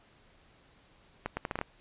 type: accelerating click train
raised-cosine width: 0.5 ms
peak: -17 dBFS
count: 7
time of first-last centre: 1.26-1.614 s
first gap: 110 ms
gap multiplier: 0.74
effects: pink hiss -62 dBFS RMS until 1.8 s + resampled to 8000 Hz